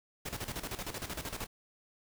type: noise with tremolo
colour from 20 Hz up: pink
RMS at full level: -38 dBFS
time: 0.25-1.47 s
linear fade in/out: 10 ms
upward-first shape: square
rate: 13 Hz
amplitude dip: 70%
effects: none